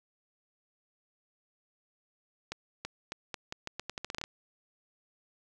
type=accelerating click train; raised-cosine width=0.2 ms; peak=-19 dBFS; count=15; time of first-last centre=2.52-4.239 s; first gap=330 ms; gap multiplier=0.82; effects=none